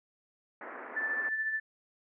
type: band-pass noise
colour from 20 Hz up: white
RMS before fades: -44 dBFS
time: 0.61-1.29 s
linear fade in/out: 2 ms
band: 240 to 1900 Hz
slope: 48 dB/octave
type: tone with tremolo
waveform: sine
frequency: 1760 Hz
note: A6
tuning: in tune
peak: -28 dBFS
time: 0.96-1.6 s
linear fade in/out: 10 ms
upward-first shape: sine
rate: 14 Hz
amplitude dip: 45%
effects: none